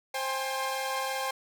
sawtooth tone cluster, 528 / 800 / 843 / 1059 Hz, C5 / G5 / G#5 / C6, +16 / +35 / +26 / +21 cents, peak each -31 / -30 / -37 / -32 dBFS, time 0.14-1.31 s, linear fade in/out 5 ms, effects none

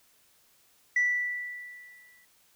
sine tone with exponential decay, 1966 Hz, B6, 8 cents flat, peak -19 dBFS, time 0.96-2.25 s, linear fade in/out 5 ms, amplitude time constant 280 ms, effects tanh soft clip ceiling -19 dBFS + white hiss -64 dBFS RMS until 2.55 s

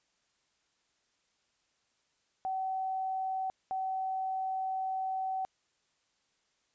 sine tone bursts at uneven times, 760 Hz, F#5, 46 cents sharp, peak -31 dBFS, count 2, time 2.45-3.5 / 3.71-5.45 s, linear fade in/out 0 ms, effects white hiss -75 dBFS RMS until 6.74 s + resampled to 16000 Hz

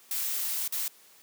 blue noise with dropouts, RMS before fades -31 dBFS, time 0.11-0.88 s, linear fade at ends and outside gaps 2 ms, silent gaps 0.678-0.723 s, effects white hiss -57 dBFS RMS until 1.22 s + high-pass 200 Hz 12 dB/octave

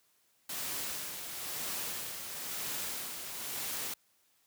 white noise with tremolo, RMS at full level -37 dBFS, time 0.49-3.94 s, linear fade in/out 5 ms, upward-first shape sine, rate 1 Hz, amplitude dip 45%, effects white hiss -71 dBFS RMS until 4.46 s + high-pass 80 Hz 12 dB/octave

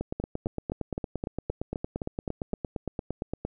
two click trains, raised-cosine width 2 ms, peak -17 / -17 dBFS, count 10 / 31, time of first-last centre 0.2-2.538 / 0.01-3.45 s, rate 3.85 / 8.72 Hz, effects none

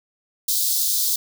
white high-pass noise, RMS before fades -21 dBFS, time 0.48-1.16 s, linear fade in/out 5 ms, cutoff 3700 Hz, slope 48 dB/octave, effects none

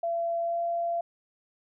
sine tone with pitch glide, 677 to 683.3 Hz, E5 to F5, +46 to -38 cents, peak -26 dBFS, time 0.03-1.01 s, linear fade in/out 5 ms, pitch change +16 cents, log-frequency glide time 0.41-0.59 s, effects none

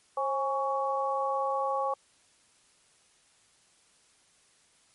sine tone cluster, 537 / 827 / 1119 Hz, C5 / G#5 / C#6, +45 / -8 / +16 cents, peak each -31 dBFS, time 0.17-1.94 s, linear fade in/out 5 ms, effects white hiss -64 dBFS RMS until 4.94 s + MP3 48 kbps

